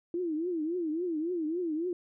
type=tone with vibrato; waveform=sine; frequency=332.1 Hz; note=E4; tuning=13 cents sharp; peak=-29 dBFS; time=0.14-1.93 s; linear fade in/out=2 ms; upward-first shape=triangle; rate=3.6 Hz; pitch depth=190 cents each way; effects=none